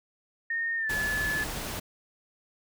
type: tone with pitch glide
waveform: sine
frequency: 1838 to 1724.8 Hz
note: A#6 to A6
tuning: -25 to -35 cents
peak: -27 dBFS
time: 0.5-1.44 s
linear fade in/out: 5 ms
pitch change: -110 cents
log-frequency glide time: 0.77-0.92 s
type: noise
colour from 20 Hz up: pink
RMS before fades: -35 dBFS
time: 0.89-1.8 s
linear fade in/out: 10 ms
effects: none